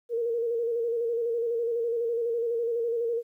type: tone with vibrato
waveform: sine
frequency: 466.1 Hz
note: A#4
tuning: in tune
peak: -25 dBFS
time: 0.09-3.23 s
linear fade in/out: 50 ms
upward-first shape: square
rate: 12 Hz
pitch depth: 37 cents each way
effects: 11-bit